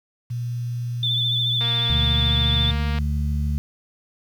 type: tone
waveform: sine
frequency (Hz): 120.4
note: B2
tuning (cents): -44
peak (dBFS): -24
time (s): 0.3-2.73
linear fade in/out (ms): 10
type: tone with vibrato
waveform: sine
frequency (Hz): 3520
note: A7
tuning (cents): 0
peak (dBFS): -20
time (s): 1.03-2.71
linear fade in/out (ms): 2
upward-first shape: sine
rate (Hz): 14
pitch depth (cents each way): 35
type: click train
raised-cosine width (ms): 0.3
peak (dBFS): -17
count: 323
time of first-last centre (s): 1.61-2.986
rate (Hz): 234
type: harmonic tone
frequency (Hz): 73.3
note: D2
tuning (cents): -3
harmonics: 1 / 2 / 3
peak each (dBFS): -21 / -27 / -31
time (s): 1.9-3.58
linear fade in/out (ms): 0
effects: 8-bit